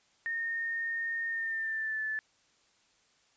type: tone with pitch glide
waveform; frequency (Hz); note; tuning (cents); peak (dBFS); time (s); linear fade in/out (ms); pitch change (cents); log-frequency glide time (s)
sine; 1836 to 1745; A#6 to A6; -27 to -15; -31; 0.26-2.19; 0; -88; 1.28-2.02
effects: white hiss -68 dBFS RMS until 3.36 s + resampled to 16000 Hz